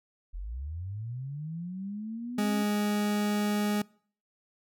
sine linear sweep, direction up, 39.01 to 277.2 Hz, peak -34 dBFS, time 0.33-2.64 s, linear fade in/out 20 ms
40% pulse tone, 207.7 Hz, G#3, in tune, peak -25 dBFS, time 2.38-3.82 s, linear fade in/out 5 ms
effects noise-tail reverb RT60 0.5 s tail -24 dB re dry

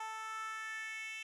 10% pulse tone with high-pass filter sweep, 440 Hz, A4, in tune, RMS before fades -43 dBFS, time 0-1.23 s, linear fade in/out 5 ms, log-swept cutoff 910 to 2600 Hz, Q 4, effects resampled to 24000 Hz

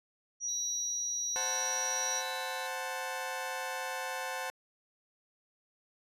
sine tone, 5790 Hz, F#8, 38 cents flat, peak -32 dBFS, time 0.4-2.23 s, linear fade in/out 50 ms
triangle tone with tremolo, 3951 Hz, B7, in tune, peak -39 dBFS, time 0.48-2.67 s, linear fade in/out 5 ms, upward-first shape sine, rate 1.3 Hz, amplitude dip 45%
20% pulse chord, F# diminished, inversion second, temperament equal, 523.3 / 740 / 880 Hz, C5 / F#5 / A5, 0 / 0 / 0 cents, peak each -35 dBFS, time 1.36-4.5 s, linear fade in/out 0 ms
effects resampled to 32000 Hz

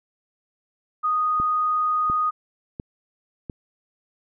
sine tone, 1241 Hz, D#6, 5 cents flat, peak -19 dBFS, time 1.03-2.31 s, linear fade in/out 20 ms
click train, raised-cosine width 3 ms, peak -19 dBFS, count 4, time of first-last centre 1.4-3.498 s, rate 1.43 Hz
effects none

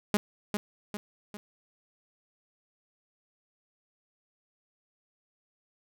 sawtooth tone with echo, 207.7 Hz, G#3, in tune, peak -18 dBFS, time 0.14-0.17 s, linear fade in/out 0 ms, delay 400 ms, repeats 3, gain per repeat -6 dB, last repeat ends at 1.37 s, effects none

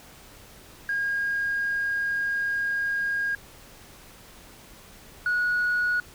sine tone pair in turn, 1626 / 1458.3 Hz, G#6 / F#6, -37 / -26 cents, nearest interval major second, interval 189 cents, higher first, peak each -23 / -20 dBFS, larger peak second, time 0.89-3.35 / 5.26-6 s, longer first, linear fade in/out 2 ms, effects tanh soft clip ceiling -19 dBFS + pink hiss -49 dBFS RMS until 6.14 s

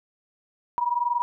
sine tone pair together, 956 / 976.7 Hz, A#5 / B5, +43 / -20 cents, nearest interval unison, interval 37 cents, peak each -24 / -26 dBFS, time 0.78-1.22 s, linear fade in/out 0 ms, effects none

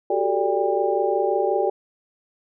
sine tone cluster, 370.2 / 395.5 / 440 / 585 / 800 Hz, F#4 / G4 / A4 / D5 / G5, +1 / +15 / 0 / -7 / +35 cents, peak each -25 dBFS, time 0.1-1.7 s, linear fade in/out 5 ms, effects none

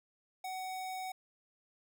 square tone, 749 Hz, F#5, 21 cents sharp, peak -39 dBFS, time 0.44-1.12 s, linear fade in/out 5 ms, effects none

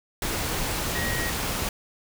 sine tone in noise, 1894 Hz, A#6, 27 cents sharp, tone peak -30 dBFS, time 0.95-1.3 s, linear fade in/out 2 ms, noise pink, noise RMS -28 dBFS, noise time 0.22-1.69 s, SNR -5 dB, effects none

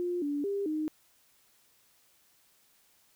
sine tone with pitch steps, 353.4 / 288.9 / 399.8 / 308.8 Hz, F4 / D4 / G4 / D#4, +21 / -28 / +34 / -13 cents, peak -29 dBFS, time 0-0.88 s, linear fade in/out 0 ms, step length 220 ms, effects white hiss -66 dBFS RMS until 3.15 s

